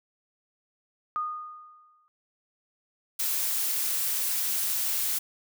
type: tone with exponential decay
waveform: sine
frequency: 1230 Hz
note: D#6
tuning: 20 cents flat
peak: -25 dBFS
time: 1.16-2.08 s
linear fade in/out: 0 ms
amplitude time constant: 200 ms
type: noise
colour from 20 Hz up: blue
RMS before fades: -28 dBFS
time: 3.19-5.19 s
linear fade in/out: 10 ms
effects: none